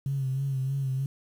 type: tone with vibrato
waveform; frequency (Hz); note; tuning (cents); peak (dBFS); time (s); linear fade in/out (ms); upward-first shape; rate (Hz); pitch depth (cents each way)
sine; 134.8; C#3; -48; -25; 0.06-1.06; 2; sine; 3.2; 51
effects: tanh soft clip ceiling -21 dBFS + 9-bit